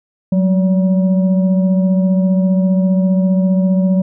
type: tone with frequency modulation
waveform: sine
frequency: 185 Hz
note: F#3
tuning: in tune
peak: -10 dBFS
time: 0.32-4.02 s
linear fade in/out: 5 ms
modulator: 385 Hz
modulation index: 0.49
effects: none